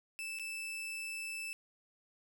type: tone with dropouts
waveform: 40% pulse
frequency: 2637 Hz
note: E7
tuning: in tune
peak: -38 dBFS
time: 0.19-1.53 s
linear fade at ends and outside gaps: 0 ms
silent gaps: 0.388-0.396 s
effects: none